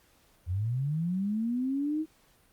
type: linear sweep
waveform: sine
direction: up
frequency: 82.41 to 320 Hz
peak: -27 dBFS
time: 0.46-2.06 s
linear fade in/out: 50 ms
effects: pink hiss -64 dBFS RMS until 2.52 s + Opus 48 kbps